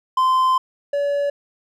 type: tone pair in turn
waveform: triangle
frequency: 1035 / 570.6 Hz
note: C6 / C#5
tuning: -19 / +50 cents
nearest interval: minor seventh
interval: 1031 cents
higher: first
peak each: -12 / -16 dBFS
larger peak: first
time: 0.17-0.58 / 0.93-1.3 s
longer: first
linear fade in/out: 5 ms
effects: none